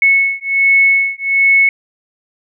sine beating tone pair, 2200 / 2201.3 Hz, C#7 / C#7, -14 / -13 cents, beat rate 1.3 Hz, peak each -12 dBFS, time 0.02-1.69 s, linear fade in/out 2 ms, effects none

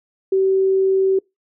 sine tone, 383.4 Hz, G4, 38 cents flat, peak -13 dBFS, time 0.32-1.19 s, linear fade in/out 5 ms, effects noise-tail reverb RT60 0.2 s tail -26 dB re dry

